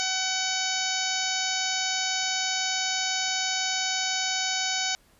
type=harmonic tone; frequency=754 Hz; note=F#5; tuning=32 cents sharp; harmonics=1 / 2 / 3 / 4 / 5 / 6 / 7 / 8 / 9; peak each=-34 / -34 / -34 / -34 / -34 / -34 / -34 / -34 / -34 dBFS; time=0-4.95 s; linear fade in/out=0 ms; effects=pink hiss -61 dBFS RMS until 5.19 s + resampled to 32000 Hz